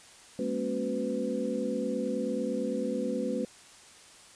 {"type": "tone cluster", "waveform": "sine", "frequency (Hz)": [203.5, 232.7, 272.1, 367.8, 502], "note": ["G#3", "A#3", "C#4", "F#4", "B4"], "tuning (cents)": [-35, -3, -32, -10, 28], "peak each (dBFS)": [-36, -34, -35, -38, -33], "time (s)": [0.39, 3.45], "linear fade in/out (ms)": 2, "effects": ["white hiss -53 dBFS RMS until 4.35 s", "resampled to 22050 Hz"]}